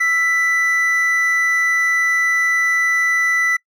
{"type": "tone pair together", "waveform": "triangle", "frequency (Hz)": [1330, 1980.7], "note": ["E6", "B6"], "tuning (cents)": [15, 5], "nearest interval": "perfect fifth", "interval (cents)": 690, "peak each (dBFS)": [-22, -13], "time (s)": [0, 3.57], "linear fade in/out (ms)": 10, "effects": ["noise-tail reverb RT60 0.1 s tail -25 dB re dry"]}